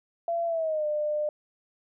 sine tone with pitch glide, 678 to 600.6 Hz, E5 to D5, +49 to +39 cents, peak -25 dBFS, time 0.28-1.29 s, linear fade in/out 2 ms, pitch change -210 cents, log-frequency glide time 0.46-0.86 s, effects none

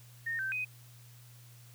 sine tone with pitch steps, 1837 / 1553 / 2504 Hz, A#6 / G6 / D#7, -26 / -17 / +10 cents, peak -32 dBFS, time 0.26-0.65 s, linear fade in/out 10 ms, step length 130 ms, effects added 120 Hz sine -53 dBFS peak until 1.74 s + white hiss -60 dBFS RMS until 1.74 s

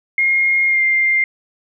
sine tone with pitch glide, 2139 to 2103 Hz, C7 to C7, +38 to +8 cents, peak -12 dBFS, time 0.18-1.24 s, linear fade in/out 2 ms, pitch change -30 cents, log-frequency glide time 0.67-0.81 s, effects none

